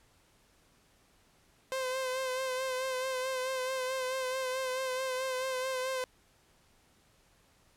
sawtooth tone with vibrato, 518 Hz, C5, 17 cents flat, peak -28 dBFS, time 1.72-6.04 s, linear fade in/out 0 ms, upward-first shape sine, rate 4.6 Hz, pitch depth 34 cents each way, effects pink hiss -66 dBFS RMS until 7.76 s + low-pass 12000 Hz 12 dB/octave

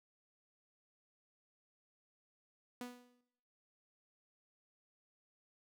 sawtooth tone with exponential decay, 245.9 Hz, B3, 7 cents flat, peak -37 dBFS, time 2.81-3.21 s, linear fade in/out 2 ms, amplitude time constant 85 ms, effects noise-tail reverb RT60 0.9 s tail -21 dB re dry

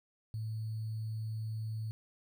sine tone with sample-and-hold, 110 Hz, A2, in tune, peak -35 dBFS, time 0.34-1.91 s, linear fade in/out 0 ms, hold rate 4410 Hz, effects none

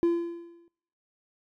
triangle tone with exponential decay, 340.8 Hz, F4, 42 cents flat, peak -16 dBFS, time 0.03-0.68 s, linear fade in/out 0 ms, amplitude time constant 140 ms, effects noise-tail reverb RT60 0.8 s tail -22 dB re dry + tanh soft clip ceiling -13 dBFS

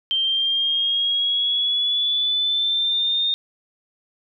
sine exponential sweep, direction up, 3136 to 3666 Hz, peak -18 dBFS, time 0.11-3.34 s, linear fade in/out 0 ms, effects none

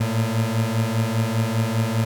30% pulse beating tone pair, 110 / 115 Hz, A2 / A#2, 0 / -23 cents, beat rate 5 Hz, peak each -20 dBFS, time 0-2.05 s, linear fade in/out 10 ms, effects none

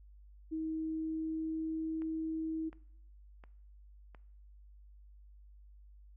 sine tone with pitch glide, 317.9 to 319.9 Hz, D#4 to D#4, +37 to +48 cents, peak -34 dBFS, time 0.51-2.7 s, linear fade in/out 20 ms, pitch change +11 cents, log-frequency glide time 0.87-1.99 s
click train, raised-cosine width 0.5 ms, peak -39 dBFS, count 4, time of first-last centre 2.02-4.148 s, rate 1.41 Hz
effects noise-tail reverb RT60 0.7 s tail -19 dB re dry + added 50 Hz sine -54 dBFS peak until 6.16 s

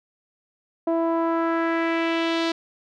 sawtooth tone with low-pass filter sweep, 330.9 Hz, E4, 7 cents sharp, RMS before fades -23 dBFS, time 0.87-2.52 s, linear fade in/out 5 ms, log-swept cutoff 720 to 4300 Hz, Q 2, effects none

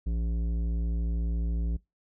sine tone with tanh clipping, 57 Hz, A#1, 38 cents flat, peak -28 dBFS, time 0.06-1.77 s, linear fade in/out 10 ms, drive 12 dB, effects noise-tail reverb RT60 0.2 s tail -22 dB re dry

